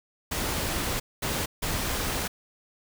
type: noise bursts at uneven times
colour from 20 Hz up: pink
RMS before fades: -29 dBFS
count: 3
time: 0.31-1 / 1.22-1.46 / 1.62-2.28 s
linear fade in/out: 10 ms
effects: none